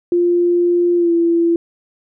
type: tone with pitch glide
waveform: sine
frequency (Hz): 349.2 to 337.7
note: F4 to E4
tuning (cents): 0 to +42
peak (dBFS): -11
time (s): 0.12-1.56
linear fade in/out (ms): 2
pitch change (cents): -58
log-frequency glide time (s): 0.96-1.12
effects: none